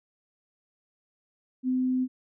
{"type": "tone", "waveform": "sine", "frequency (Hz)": 255.8, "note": "C4", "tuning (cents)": -39, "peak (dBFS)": -23, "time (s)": [1.63, 2.08], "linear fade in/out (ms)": 50, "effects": []}